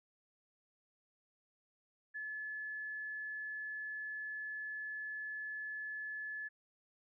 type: tone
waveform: sine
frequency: 1720 Hz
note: A6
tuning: 40 cents flat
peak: -40 dBFS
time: 2.14-6.49 s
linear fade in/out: 20 ms
effects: none